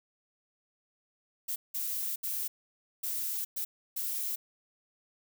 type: noise bursts at uneven times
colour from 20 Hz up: violet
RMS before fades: -34 dBFS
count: 6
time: 1.48-1.56 / 1.74-2.16 / 2.23-2.48 / 3.03-3.45 / 3.56-3.65 / 3.96-4.36 s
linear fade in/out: 10 ms
effects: none